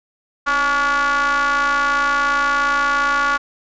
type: ring-modulated tone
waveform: square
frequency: 145.4 Hz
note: D3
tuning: 17 cents flat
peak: -13 dBFS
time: 0.46-3.38 s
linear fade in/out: 20 ms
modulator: 1280 Hz
effects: resampled to 16000 Hz